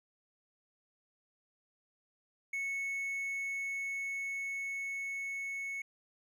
triangle tone with level ramp, 2205 Hz, C#7, 10 cents flat, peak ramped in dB -32 to -35 dBFS, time 2.53-5.82 s, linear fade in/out 5 ms, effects none

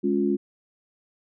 sine chord, Db major, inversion second, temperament equal with one note detuned, 207.7 / 277.2 / 354.5 Hz, Ab3 / Db4 / F4, 0 / 0 / +26 cents, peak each -25 / -25 / -24 dBFS, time 0.03-0.37 s, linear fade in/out 20 ms, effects none

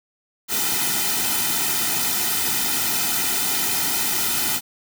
white noise with comb filter, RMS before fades -22 dBFS, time 0.48-4.61 s, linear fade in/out 50 ms, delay 1.8 ms, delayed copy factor -1, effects none

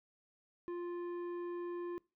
sine tone with tanh clipping, 349.2 Hz, F4, in tune, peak -40 dBFS, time 0.68-1.98 s, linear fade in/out 0 ms, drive 10 dB, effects noise-tail reverb RT60 0.3 s tail -24 dB re dry

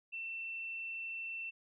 sine tone, 2687 Hz, E7, 33 cents sharp, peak -39 dBFS, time 0.12-1.51 s, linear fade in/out 20 ms, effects none

